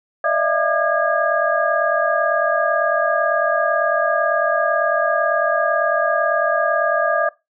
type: tone cluster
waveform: sine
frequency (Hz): 590 / 640 / 678 / 1208 / 1644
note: D5 / D#5 / E5 / D6 / G#6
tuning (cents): +8 / +49 / +49 / +48 / -18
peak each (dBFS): -22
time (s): 0.24-7.29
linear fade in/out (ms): 5
effects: noise-tail reverb RT60 0.2 s tail -18 dB re dry